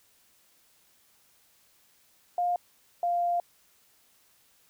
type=tone pair in turn; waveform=sine; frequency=707 / 697.3 Hz; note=F5 / F5; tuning=+21 / -3 cents; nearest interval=unison; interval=24 cents; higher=first; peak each=-24 / -24 dBFS; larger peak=neither; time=2.38-2.56 / 3.03-3.4 s; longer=second; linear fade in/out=2 ms; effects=white hiss -64 dBFS RMS until 4.69 s